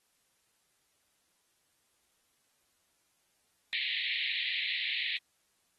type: band-pass noise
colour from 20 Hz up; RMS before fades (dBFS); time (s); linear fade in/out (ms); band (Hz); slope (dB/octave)
pink; -34; 3.73-5.17; 0; 1900 to 4100; 96
effects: white hiss -74 dBFS RMS until 5.78 s + AAC 32 kbps

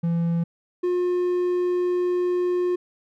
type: tone pair in turn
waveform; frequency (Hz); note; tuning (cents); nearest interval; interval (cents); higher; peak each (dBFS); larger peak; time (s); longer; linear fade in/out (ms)
triangle; 168.7 / 357.5; E3 / F4; +40 / +41; octave + minor second; 1301; second; -18; neither; 0.03-0.44 / 0.83-2.76; second; 10
effects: none

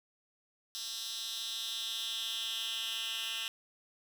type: tone with high-pass filter sweep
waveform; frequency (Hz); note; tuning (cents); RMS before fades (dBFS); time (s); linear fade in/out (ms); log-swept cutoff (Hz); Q
10% pulse; 225.8; A3; +45; -38; 0.75-3.48; 0; 4400 to 2700; 3.7
effects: none

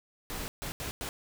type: noise bursts at uneven times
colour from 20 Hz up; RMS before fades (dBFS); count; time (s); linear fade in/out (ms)
pink; -37; 4; 0.3-0.48 / 0.62-0.72 / 0.8-0.91 / 1.01-1.09; 0
effects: none

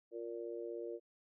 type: harmonic tone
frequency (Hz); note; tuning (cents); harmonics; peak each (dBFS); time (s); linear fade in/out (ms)
116.54; A#2; 0; 3 / 4 / 5; -44 / -44 / -49; 0.11-1; 50
effects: none

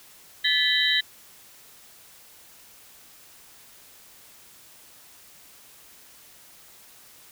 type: tone cluster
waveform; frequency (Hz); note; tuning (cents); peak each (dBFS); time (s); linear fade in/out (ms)
sine; 1733 / 1986 / 3112 / 3798 / 3956; A6 / B6 / G7 / A#7 / B7; -27 / +9 / -13 / +32 / +2; -26; 0.44-1.01; 10
effects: white hiss -51 dBFS RMS until 7.31 s

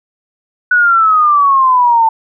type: exponential sweep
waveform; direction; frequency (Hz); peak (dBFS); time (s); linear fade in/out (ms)
sine; down; 1485 to 888; -6; 0.71-2.09; 5
effects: none

